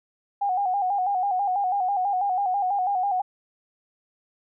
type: tone with vibrato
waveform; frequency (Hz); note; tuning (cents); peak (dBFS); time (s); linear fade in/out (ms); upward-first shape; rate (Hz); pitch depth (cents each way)
sine; 770; G5; -31; -21; 0.41-3.22; 10; square; 6.1; 80
effects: none